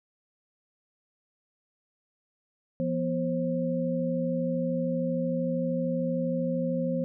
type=tone cluster; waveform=sine; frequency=171.6 / 244.6 / 531 Hz; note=F3 / B3 / C5; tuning=-30 / -16 / +25 cents; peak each=-30 dBFS; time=2.8-7.04 s; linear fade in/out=0 ms; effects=none